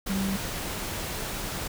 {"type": "tone in noise", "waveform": "sine", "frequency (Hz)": 193.8, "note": "G3", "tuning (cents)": -20, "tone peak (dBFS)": -26, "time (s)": [0.09, 0.37], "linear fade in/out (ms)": 10, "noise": "pink", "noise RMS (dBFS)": -33, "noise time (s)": [0.06, 1.68], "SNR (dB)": 4, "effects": []}